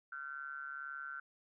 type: ring-modulated tone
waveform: triangle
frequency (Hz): 71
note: C#2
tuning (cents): +42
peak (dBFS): -37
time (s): 0.12-1.2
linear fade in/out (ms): 5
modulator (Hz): 1450
effects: none